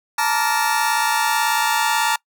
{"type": "chord", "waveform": "sawtooth", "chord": "Bb major seventh", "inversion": "third", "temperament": "just", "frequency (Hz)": [874.1, 932.3, 1165.4, 1398.5], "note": ["A5", "Bb5", "D6", "F6"], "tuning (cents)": [-12, 0, -14, 2], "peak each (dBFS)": [-17, -17, -23, -21], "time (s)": [0.18, 2.16], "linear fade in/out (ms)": 5, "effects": ["noise-tail reverb RT60 0.1 s tail -24 dB re dry"]}